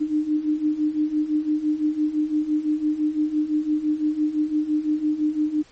sine beating tone pair, 300 / 305.9 Hz, D4 / D#4, +37 / -29 cents, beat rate 5.9 Hz, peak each -25 / -21 dBFS, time 0-5.63 s, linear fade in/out 20 ms, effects pink hiss -53 dBFS RMS until 5.71 s + MP3 32 kbps

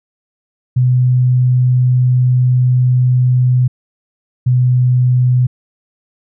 sine tone pair in turn, 125.9 / 125.44 Hz, B2 / B2, +34 / +27 cents, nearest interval unison, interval 7 cents, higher first, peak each -8 dBFS, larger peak neither, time 0.76-3.68 / 4.46-5.47 s, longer first, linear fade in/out 10 ms, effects none

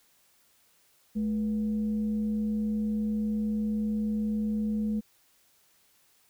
sine tone with frequency modulation, 214.1 Hz, A3, 47 cents flat, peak -26 dBFS, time 1.15-5.01 s, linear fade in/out 20 ms, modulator 268 Hz, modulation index 0.25, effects white hiss -65 dBFS RMS until 6.29 s

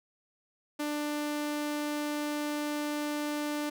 sawtooth tone, 296.2 Hz, D4, 15 cents sharp, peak -27 dBFS, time 0.79-3.7 s, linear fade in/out 10 ms, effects none

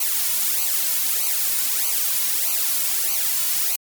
blue noise with flanger, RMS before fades -21 dBFS, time 0-3.76 s, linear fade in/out 5 ms, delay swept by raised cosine 0.56 to 2.56 ms, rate 1.6 Hz, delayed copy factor -0.85, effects MP3 96 kbps

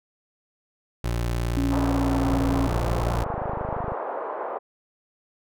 25% pulse tone, 58.7 Hz, A#1, 13 cents sharp, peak -20 dBFS, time 1.04-3.24 s, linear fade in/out 5 ms
sine tone with pitch glide, 277.2 to 273.5 Hz, C#4 to C#4, 0 to -23 cents, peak -23 dBFS, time 1.57-2.67 s, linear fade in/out 0 ms, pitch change -23 cents, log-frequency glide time 1.94-2.11 s
pink band-pass noise, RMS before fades -31 dBFS, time 1.71-4.59 s, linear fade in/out 20 ms, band 460 to 1100 Hz, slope 24 dB/octave
click train, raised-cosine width 5 ms, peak -20 dBFS, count 44, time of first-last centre 2.26-3.92 s, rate 25.9 Hz
effects none

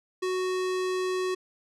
square tone, 370 Hz, F#4, in tune, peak -27 dBFS, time 0.22-1.35 s, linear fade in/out 10 ms, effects low-pass 8000 Hz 12 dB/octave

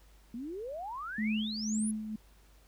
sine exponential sweep, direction up, 223.7 to 10690 Hz, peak -37 dBFS, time 0.34-1.91 s, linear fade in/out 2 ms
sine tone with tremolo, 216 Hz, A3, 32 cents flat, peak -28 dBFS, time 1.18-2.16 s, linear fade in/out 5 ms, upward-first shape sine, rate 2 Hz, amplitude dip 65%
effects added 50 Hz sine -58 dBFS peak until 2.67 s + pink hiss -65 dBFS RMS until 2.67 s

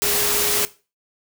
sine tone in noise, 414.1 Hz, G#4, 5 cents flat, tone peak -28 dBFS, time 0.02-0.65 s, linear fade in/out 0 ms, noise white, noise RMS -20 dBFS, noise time 0.02-0.65 s, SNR -11 dB, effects noise-tail reverb RT60 0.3 s tail -17 dB re dry

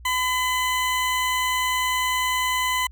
20% pulse tone, 1010 Hz, B5, 39 cents sharp, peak -16 dBFS, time 0.05-2.87 s, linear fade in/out 5 ms, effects added 60 Hz sine -41 dBFS peak until 2.91 s

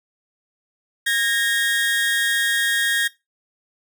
30% pulse tone pair together, 1634.5 / 1856 Hz, G#6 / A#6, -28 / -8 cents, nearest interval major second, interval 220 cents, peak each -19 / -18 dBFS, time 1.06-3.08 s, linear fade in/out 10 ms, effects noise-tail reverb RT60 0.2 s tail -17 dB re dry

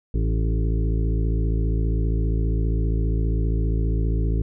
harmonic tone with a mistuned harmonic, 55 Hz, A1, in tune, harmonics 1 / 2 / 3 / 5 / 6 / 7 / 8, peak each -20 / -26 / -30 / -34 / -36 / -37 / -38 dBFS, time 0.14-4.42 s, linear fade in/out 5 ms, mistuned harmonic 7, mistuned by +16 cents, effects none

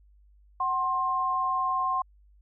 sine tone pair together, 749 / 1059.2 Hz, F#5 / C6, +21 / +21 cents, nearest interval tritone, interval 600 cents, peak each -31 / -25 dBFS, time 0.6-2.02 s, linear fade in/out 5 ms, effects added 50 Hz sine -55 dBFS peak until 2.41 s

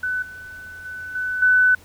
sine tone with level steps, 1500 Hz, F#6, 23 cents sharp, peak -21 / -35 / -30 / -22 / -12 dBFS, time 0.03-1.75 s, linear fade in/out 5 ms, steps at 0.22 / 0.85 / 1.15 / 1.42 s, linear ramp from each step 5 ms, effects added 84 Hz sine -50 dBFS peak until 1.84 s + pink hiss -50 dBFS RMS until 1.84 s

